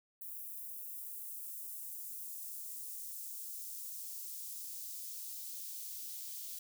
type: noise with high-pass filter sweep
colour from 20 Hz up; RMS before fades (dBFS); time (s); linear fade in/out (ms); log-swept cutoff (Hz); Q
blue; -45; 0.21-6.59; 5; 12000 to 3700; 0.91
effects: none